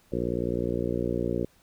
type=harmonic tone; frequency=59.6 Hz; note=A#1; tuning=39 cents sharp; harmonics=1 / 2 / 3 / 4 / 5 / 6 / 7 / 8 / 9; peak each=-37 / -35 / -34 / -34 / -34 / -32 / -35 / -34 / -37 dBFS; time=0.12-1.45 s; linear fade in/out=5 ms; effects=pink hiss -62 dBFS RMS until 1.62 s